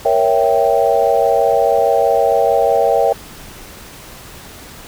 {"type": "chord", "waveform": "sine", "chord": "A# diminished seventh", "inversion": "none", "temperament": "equal with one note detuned", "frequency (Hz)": [468.1, 554.4, 659.3, 784], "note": ["A#4", "C#5", "E5", "G5"], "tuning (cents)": [7, 0, 0, 0], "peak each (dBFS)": -16, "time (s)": [0.05, 3.13], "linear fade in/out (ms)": 5, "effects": ["pink hiss -36 dBFS RMS until 4.87 s"]}